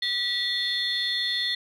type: tone cluster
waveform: sine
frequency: 1946 / 3422 / 3623 / 4259 Hz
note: B6 / A7 / A7 / C8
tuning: -26 / -49 / +50 / +30 cents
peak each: -29 dBFS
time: 0.02-1.55 s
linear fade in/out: 5 ms
effects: tanh soft clip ceiling -17 dBFS